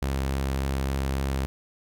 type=tone with vibrato; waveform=sawtooth; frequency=67.5 Hz; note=C#2; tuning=45 cents flat; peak=-21 dBFS; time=0.02-1.46 s; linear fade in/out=0 ms; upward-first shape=triangle; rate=3.5 Hz; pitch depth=14 cents each way; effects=none